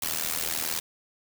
white noise with amplitude modulation, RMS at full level -26 dBFS, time 0.02-0.8 s, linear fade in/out 5 ms, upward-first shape sine, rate 79.7 Hz, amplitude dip 90%, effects none

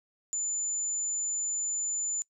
sine tone, 7040 Hz, A8, in tune, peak -29 dBFS, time 0.33-2.22 s, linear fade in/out 0 ms, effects noise-tail reverb RT60 0.1 s tail -21 dB re dry

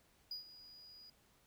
triangle tone with ADSR envelope, 4908 Hz, D#8, 25 cents flat, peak -39 dBFS, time 0.31-1.1 s, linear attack 3 ms, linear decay 120 ms, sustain -15 dB, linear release 4 ms, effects pink hiss -71 dBFS RMS until 1.46 s

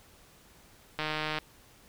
click train, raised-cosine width 0.3 ms, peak -16 dBFS, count 62, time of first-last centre 0.99-1.386 s, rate 154 Hz, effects pink hiss -58 dBFS RMS until 1.88 s

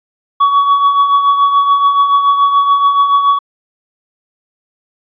triangle tone with tremolo, 1127 Hz, C#6, 28 cents sharp, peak -3 dBFS, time 0.4-3.39 s, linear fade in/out 10 ms, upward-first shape triangle, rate 7 Hz, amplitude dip 60%, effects resampled to 11025 Hz

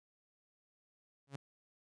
sawtooth tone with exponential growth, 138.59 Hz, C#3, in tune, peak -35 dBFS, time 1.27-1.36 s, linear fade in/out 5 ms, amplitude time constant 18 ms, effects resampled to 22050 Hz

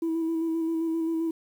sine tone with vibrato, 327 Hz, E4, 14 cents flat, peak -23 dBFS, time 0.02-1.31 s, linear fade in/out 5 ms, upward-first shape square, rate 7.6 Hz, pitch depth 19 cents each way, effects tanh soft clip ceiling -22 dBFS + 9-bit

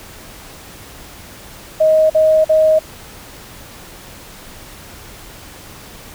sine tone bursts, 628 Hz, D#5, 16 cents sharp, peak -8 dBFS, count 3, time 1.8-2.792 s, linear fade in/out 10 ms, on 300 ms, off 46 ms, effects pink hiss -37 dBFS RMS until 6.14 s

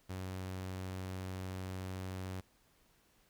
sawtooth tone, 93.4 Hz, F#2, 17 cents sharp, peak -36 dBFS, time 0.09-2.41 s, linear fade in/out 10 ms, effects pink hiss -70 dBFS RMS until 3.29 s

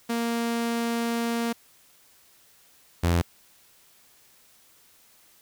sawtooth tone pair in turn, 233.1 / 85.76 Hz, A#3 / F2, 0 / -31 cents, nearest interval octave + perfect fourth, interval 1731 cents, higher first, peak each -21 / -16 dBFS, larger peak second, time 0.09-1.53 / 3.03-3.22 s, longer first, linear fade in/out 10 ms, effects white hiss -58 dBFS RMS until 5.41 s

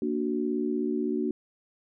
sine chord, Bb augmented, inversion none, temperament equal, 233.1 / 293.7 / 370 Hz, Bb3 / D4 / F#4, 0 / 0 / 0 cents, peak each -30 dBFS, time 0.02-1.31 s, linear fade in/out 2 ms, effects none

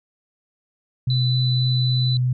sine tone with vibrato, 125.8 Hz, B2, 32 cents sharp, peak -17 dBFS, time 1.07-2.33 s, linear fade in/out 5 ms, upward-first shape sine, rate 3.4 Hz, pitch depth 9 cents each way
sine tone, 3989 Hz, B7, 17 cents sharp, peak -24 dBFS, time 1.1-2.17 s, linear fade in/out 2 ms
effects none

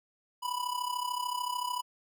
square tone with amplitude modulation, 987.8 Hz, B5, in tune, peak -29 dBFS, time 0.42-1.82 s, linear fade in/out 20 ms, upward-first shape sine, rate 33.5 Hz, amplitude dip 75%, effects none

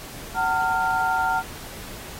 sine tone cluster, 752 / 906 / 1396 Hz, F#5 / A#5 / F6, +28 / -50 / -1 cents, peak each -24 dBFS, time 0.34-1.43 s, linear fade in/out 50 ms, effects pink hiss -39 dBFS RMS until 2.19 s + AAC 48 kbps

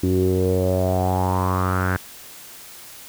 sawtooth tone with low-pass filter sweep, 92.5 Hz, F#2, in tune, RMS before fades -20 dBFS, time 0.03-1.97 s, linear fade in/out 5 ms, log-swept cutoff 320 to 1600 Hz, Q 6, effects white hiss -41 dBFS RMS until 3.08 s

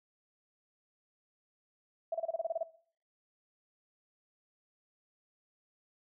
sine tone bursts, 659.3 Hz, E5, in tune, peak -30 dBFS, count 10, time 2.12-2.632 s, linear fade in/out 5 ms, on 26 ms, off 28 ms, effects noise-tail reverb RT60 0.5 s tail -17 dB re dry

